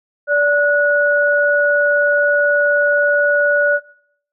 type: tone pair together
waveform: sine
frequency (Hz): 580.8 / 1462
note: D5 / F#6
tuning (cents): -19 / -21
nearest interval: octave + major third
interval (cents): 1598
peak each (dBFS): -14 / -15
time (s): 0.27-3.8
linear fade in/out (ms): 50
effects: noise-tail reverb RT60 0.6 s tail -17 dB re dry